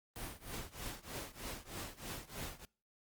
pink noise with tremolo, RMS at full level -42 dBFS, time 0.16-2.65 s, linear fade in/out 0 ms, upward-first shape triangle, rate 3.2 Hz, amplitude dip 95%, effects noise-tail reverb RT60 0.4 s tail -24 dB re dry + Opus 32 kbps

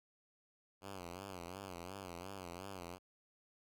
5% pulse tone with vibrato, 92 Hz, F#2, 9 cents flat, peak -35 dBFS, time 0.81-2.99 s, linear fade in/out 50 ms, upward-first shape sine, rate 2.8 Hz, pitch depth 130 cents each way, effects none

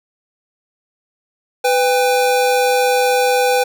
square tone pair together, 499.8 / 801 Hz, B4 / G5, +21 / +37 cents, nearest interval minor sixth, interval 816 cents, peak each -15 / -17 dBFS, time 1.64-3.64 s, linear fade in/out 10 ms, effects none

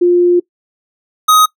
sine / square tone pair in turn, 352.4 / 1255.8 Hz, F4 / D#6, +16 / +16 cents, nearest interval octave + minor seventh, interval 2200 cents, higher second, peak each -6 dBFS, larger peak neither, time 0.01-0.4 / 1.28-1.46 s, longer first, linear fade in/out 10 ms, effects noise-tail reverb RT60 0.1 s tail -22 dB re dry

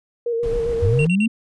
sine tone with vibrato, 466.2 Hz, A#4, in tune, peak -19 dBFS, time 0.26-1.06 s, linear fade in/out 5 ms, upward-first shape square, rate 7.5 Hz, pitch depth 30 cents each way
brown noise, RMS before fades -29 dBFS, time 0.43-1.07 s, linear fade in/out 2 ms
sine linear sweep, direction up, 84 to 233.1 Hz, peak -15 dBFS, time 0.82-1.28 s, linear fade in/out 10 ms
triangle tone bursts, 2740 Hz, F7, 34 cents flat, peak -21 dBFS, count 3, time 0.99-1.259 s, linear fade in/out 2 ms, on 57 ms, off 49 ms
effects resampled to 24000 Hz

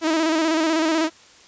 sawtooth tone with vibrato, 320 Hz, D#4, 49 cents sharp, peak -14 dBFS, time 0.01-1.1 s, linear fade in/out 50 ms, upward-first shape square, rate 16 Hz, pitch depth 48 cents each way, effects white hiss -49 dBFS RMS until 1.47 s + resampled to 16000 Hz

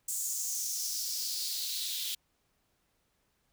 white noise with high-pass filter sweep, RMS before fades -35 dBFS, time 0.08-2.15 s, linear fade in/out 5 ms, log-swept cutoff 7600 to 3400 Hz, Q 3.8, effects pink hiss -75 dBFS RMS until 3.52 s

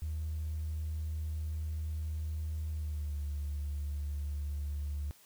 triangle tone with pitch glide, 77.8 to 72.59 Hz, D#2 to D2, 0 to -20 cents, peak -30 dBFS, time 0.02-5.11 s, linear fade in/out 0 ms, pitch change -120 cents, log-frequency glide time 2.72-3.16 s, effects tanh soft clip ceiling -31 dBFS + white hiss -61 dBFS RMS until 5.25 s

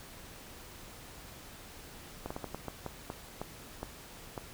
slowing click train, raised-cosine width 1 ms, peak -23 dBFS, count 11, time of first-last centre 2.26-4.378 s, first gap 45 ms, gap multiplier 1.32, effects pink hiss -50 dBFS RMS until 4.53 s

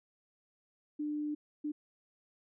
sine tone bursts at uneven times, 298.3 Hz, D4, 27 cents sharp, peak -33 dBFS, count 2, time 0.99-1.35 / 1.64-1.72 s, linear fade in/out 10 ms, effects none

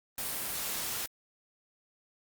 white noise, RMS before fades -35 dBFS, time 0.18-1.06 s, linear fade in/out 2 ms, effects Opus 32 kbps

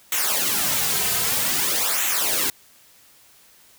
white noise with flanger, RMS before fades -22 dBFS, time 0.12-2.5 s, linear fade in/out 2 ms, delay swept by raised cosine 0.2 to 3.6 ms, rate 0.52 Hz, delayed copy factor -0.75, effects white hiss -53 dBFS RMS until 3.78 s

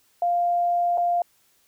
sine tone with dropouts, 698.5 Hz, F5, in tune, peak -19 dBFS, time 0.22-1.22 s, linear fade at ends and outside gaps 2 ms, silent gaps 0.975-0.98 s, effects white hiss -63 dBFS RMS until 1.67 s

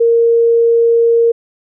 sine tone, 464.3 Hz, A#4, 7 cents flat, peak -7 dBFS, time 0-1.32 s, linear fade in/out 10 ms, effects none

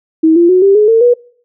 sine tone with pitch steps, 320 / 343 / 367.6 / 394 / 422.2 / 452.5 / 485 Hz, D#4 / F4 / F#4 / G4 / G#4 / A4 / B4, +49 / -31 / -11 / +9 / +29 / +48 / -31 cents, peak -4 dBFS, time 0.23-1.14 s, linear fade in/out 10 ms, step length 130 ms, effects noise-tail reverb RT60 0.5 s tail -23 dB re dry

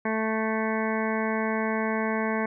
harmonic tone, 220 Hz, A3, in tune, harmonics 1 / 2 / 3 / 4 / 5 / 7 / 8 / 9 / 10, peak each -28 / -31 / -33 / -34 / -35 / -36 / -37 / -38 / -38 dBFS, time 0.05-2.46 s, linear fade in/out 5 ms, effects none

